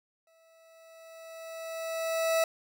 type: tone with exponential growth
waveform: 40% pulse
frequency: 653 Hz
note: E5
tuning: 17 cents flat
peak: -22 dBFS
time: 0.27-2.44 s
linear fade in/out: 2 ms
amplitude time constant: 470 ms
effects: none